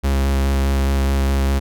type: tone with vibrato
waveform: 45% pulse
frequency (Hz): 68.1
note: C#2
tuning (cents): -30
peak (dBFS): -15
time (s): 0.03-1.6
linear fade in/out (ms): 20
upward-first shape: square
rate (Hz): 4.8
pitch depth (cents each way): 11
effects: none